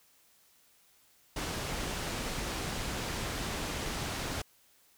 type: low-pass noise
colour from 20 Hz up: pink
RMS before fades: -36 dBFS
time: 1.36-4.42 s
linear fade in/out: 5 ms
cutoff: 8600 Hz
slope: 12 dB/octave
effects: white hiss -65 dBFS RMS until 4.97 s